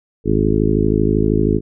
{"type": "harmonic tone with a mistuned harmonic", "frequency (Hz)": 52.8, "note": "G#1", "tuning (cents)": 29, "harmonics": [1, 2, 3, 4, 5, 6, 7, 8], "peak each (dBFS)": [-21, -21, -21, -21, -21, -21, -21, -21], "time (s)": [0.24, 1.61], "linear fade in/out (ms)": 50, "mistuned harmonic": 1, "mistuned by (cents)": -97, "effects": []}